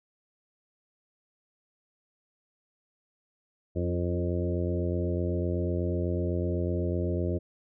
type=harmonic tone with a mistuned harmonic; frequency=88 Hz; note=F2; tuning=14 cents sharp; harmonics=1 / 2 / 3 / 4 / 5 / 6 / 7; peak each=-29 / -34 / -37 / -33 / -38 / -38 / -39 dBFS; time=3.75-7.39 s; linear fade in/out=20 ms; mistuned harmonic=4; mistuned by=-17 cents; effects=none